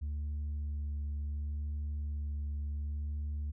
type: tone with vibrato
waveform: sine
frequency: 73.42 Hz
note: D2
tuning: in tune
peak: -31 dBFS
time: 0.01-3.52 s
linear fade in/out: 20 ms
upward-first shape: sine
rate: 0.7 Hz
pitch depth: 13 cents each way
effects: tanh soft clip ceiling -33 dBFS